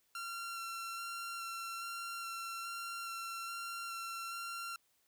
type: tone with vibrato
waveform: sawtooth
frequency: 1366 Hz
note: F6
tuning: 39 cents flat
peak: -37 dBFS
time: 0.15-4.76 s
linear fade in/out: 2 ms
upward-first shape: square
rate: 1.2 Hz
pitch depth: 10 cents each way
effects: white hiss -75 dBFS RMS until 5.07 s